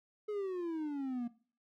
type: exponential sweep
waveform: triangle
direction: down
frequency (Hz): 428.6 to 233.5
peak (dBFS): -33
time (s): 0.28-1.28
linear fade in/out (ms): 10
effects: noise-tail reverb RT60 0.4 s tail -17 dB re dry